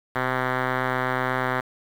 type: tone with low-pass filter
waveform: 5% pulse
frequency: 128.3 Hz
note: C3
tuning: 34 cents flat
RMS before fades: -25 dBFS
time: 0.15-1.61 s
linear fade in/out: 10 ms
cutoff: 2000 Hz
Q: 2
effects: 7-bit